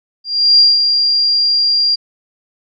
sine tone with ADSR envelope, 4777 Hz, D8, 29 cents sharp, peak -4 dBFS, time 0.24-1.96 s, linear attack 350 ms, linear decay 190 ms, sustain -6 dB, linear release 18 ms, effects none

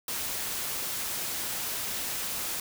white noise, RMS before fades -33 dBFS, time 0.08-2.6 s, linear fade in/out 2 ms, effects none

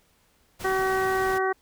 pink noise, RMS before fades -38 dBFS, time 0.59-1.39 s, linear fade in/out 20 ms
harmonic tone, 379.7 Hz, F#4, 45 cents sharp, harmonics 1 / 2 / 3 / 4 / 5, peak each -25 / -28 / -30 / -31 / -32 dBFS, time 0.64-1.53 s, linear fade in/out 10 ms
effects pink hiss -64 dBFS RMS until 1.61 s

